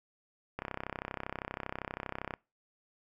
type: click train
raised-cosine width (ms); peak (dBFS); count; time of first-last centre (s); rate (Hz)
0.5; -21; 58; 0.59-2.338; 32.6
effects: noise-tail reverb RT60 0.3 s tail -25 dB re dry